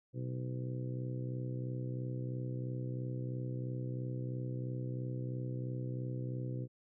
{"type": "harmonic tone", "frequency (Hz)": 63, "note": "B1", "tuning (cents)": 35, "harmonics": [2, 3, 4, 5, 6, 7, 8], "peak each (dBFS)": [-37, -49, -49, -47, -50, -59, -50], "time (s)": [0.13, 6.68], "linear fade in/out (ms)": 50, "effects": []}